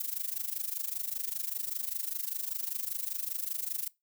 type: noise with amplitude modulation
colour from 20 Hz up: violet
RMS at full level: -32 dBFS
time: 0-3.88 s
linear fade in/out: 5 ms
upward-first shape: sine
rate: 25.1 Hz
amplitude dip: 85%
effects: noise-tail reverb RT60 0.2 s tail -21 dB re dry